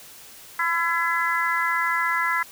harmonic tone, 336.6 Hz, E4, 36 cents sharp, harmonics 3 / 4 / 5 / 6, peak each -26 / -26 / -26 / -26 dBFS, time 0.59-2.43 s, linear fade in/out 5 ms, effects white hiss -45 dBFS RMS until 2.51 s

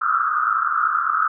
white band-pass noise, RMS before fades -20 dBFS, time 0.01-1.28 s, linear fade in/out 10 ms, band 1200 to 1400 Hz, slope 96 dB/octave, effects none

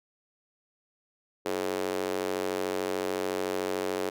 square tone with high-pass filter, 46.83 Hz, F#1, 22 cents sharp, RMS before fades -31 dBFS, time 1.45-4.1 s, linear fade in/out 10 ms, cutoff 410 Hz, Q 2.6, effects none

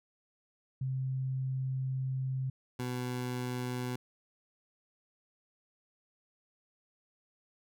sine / 20% pulse tone pair in turn, 131.4 / 124.69 Hz, C3 / B2, +8 / +17 cents, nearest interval minor second, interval 91 cents, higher first, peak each -31 / -29 dBFS, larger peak second, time 0.81-2.5 / 2.79-3.96 s, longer first, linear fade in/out 5 ms, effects none

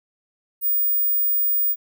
sine tone, 15000 Hz, A#9, 10 cents sharp, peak -17 dBFS, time 0.61-1.76 s, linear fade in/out 50 ms, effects none

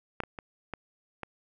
clicks, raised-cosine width 0.5 ms, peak -15 / -23 / -24 / -20 / -21 dBFS, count 5, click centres 0.203 / 0.236 / 0.388 / 0.737 / 1.233 s, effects none

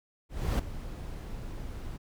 brown noise with ADSR envelope, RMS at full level -24 dBFS, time 0.29-1.98 s, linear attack 300 ms, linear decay 7 ms, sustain -15 dB, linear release 22 ms, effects none

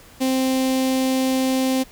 sawtooth tone with notch filter, 261.6 Hz, C4, in tune, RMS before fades -20 dBFS, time 0.2-1.84 s, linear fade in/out 20 ms, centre 1400 Hz, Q 0.86, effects pink hiss -47 dBFS RMS until 1.91 s

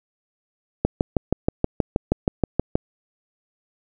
click train, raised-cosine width 2 ms, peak -4 dBFS, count 13, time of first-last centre 0.85-2.755 s, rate 6.3 Hz, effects none

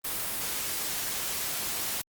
white noise, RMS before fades -32 dBFS, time 0.04-2.02 s, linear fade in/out 10 ms, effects Opus 32 kbps

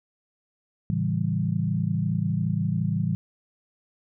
sine chord, A dominant seventh, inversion none, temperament equal with one note detuned, 110 / 138.59 / 164.24 / 196 Hz, A2 / C#3 / E3 / G3, 0 / 0 / -6 / 0 cents, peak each -28 / -30 / -26 / -29 dBFS, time 0.9-3.15 s, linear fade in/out 0 ms, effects none

